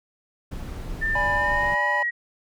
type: noise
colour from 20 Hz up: brown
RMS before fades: -32 dBFS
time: 0.51-1.75 s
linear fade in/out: 10 ms
type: tone with pitch glide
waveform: sine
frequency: 1789 to 1906.4 Hz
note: A6 to A#6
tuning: +28 to +38 cents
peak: -22 dBFS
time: 1.01-2.11 s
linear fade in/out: 20 ms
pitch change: +110 cents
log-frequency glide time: 1.36-1.81 s
type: chord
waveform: triangle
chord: G# diminished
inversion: second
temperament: equal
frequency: 587.3 / 830.6 / 987.8 Hz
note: D5 / G#5 / B5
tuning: 0 / 0 / 0 cents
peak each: -28 / -26 / -25 dBFS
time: 1.15-2.03 s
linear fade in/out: 5 ms
effects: none